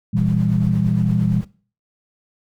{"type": "chord", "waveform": "sine", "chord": "E diminished", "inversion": "second", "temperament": "just", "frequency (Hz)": [118.67, 164.81, 197.78], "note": ["Bb2", "E3", "G3"], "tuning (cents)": [31, 0, 16], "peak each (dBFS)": -20, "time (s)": [0.13, 1.41], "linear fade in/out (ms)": 10}
{"type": "noise with tremolo", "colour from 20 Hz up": "brown", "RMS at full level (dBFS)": -31, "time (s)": [0.16, 1.45], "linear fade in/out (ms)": 10, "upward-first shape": "triangle", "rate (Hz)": 8.7, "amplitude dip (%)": 55}
{"effects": ["noise-tail reverb RT60 0.4 s tail -18 dB re dry"]}